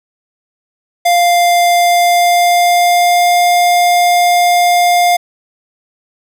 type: tone with pitch glide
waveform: square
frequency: 698.5 to 705 Hz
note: F5 to F5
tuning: 0 to +16 cents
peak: -8 dBFS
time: 1.05-5.17 s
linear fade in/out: 10 ms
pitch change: +16 cents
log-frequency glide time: 1.69-3.4 s
effects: none